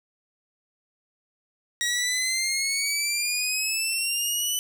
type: exponential sweep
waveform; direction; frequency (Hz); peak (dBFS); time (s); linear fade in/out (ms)
15% pulse; up; 1899 to 3000; -17; 1.81-4.59; 0
effects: none